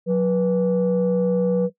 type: tone pair together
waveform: sine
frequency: 182.79 / 488 Hz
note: F#3 / B4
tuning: -21 / -21 cents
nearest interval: octave + perfect fourth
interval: 1700 cents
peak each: -18 dBFS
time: 0.06-1.7 s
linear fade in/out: 50 ms
effects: noise-tail reverb RT60 0.1 s tail -17 dB re dry + tanh soft clip ceiling -12 dBFS